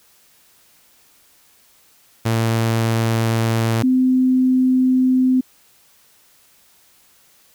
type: tone pair in turn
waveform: sawtooth / sine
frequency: 113.6 / 256.8 Hz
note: A#2 / C4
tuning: -44 / -32 cents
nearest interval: octave + major second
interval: 1412 cents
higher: second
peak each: -12 dBFS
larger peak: neither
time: 2.25-3.83 / 3.83-5.41 s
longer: neither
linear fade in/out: 10 ms
effects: white hiss -54 dBFS RMS until 7.54 s